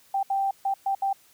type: tone bursts at uneven times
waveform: sine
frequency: 784 Hz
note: G5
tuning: in tune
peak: -22 dBFS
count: 5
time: 0.14-0.23 / 0.3-0.51 / 0.65-0.74 / 0.86-0.95 / 1.02-1.13 s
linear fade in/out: 5 ms
effects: white hiss -58 dBFS RMS until 1.33 s + high-pass 60 Hz 12 dB/octave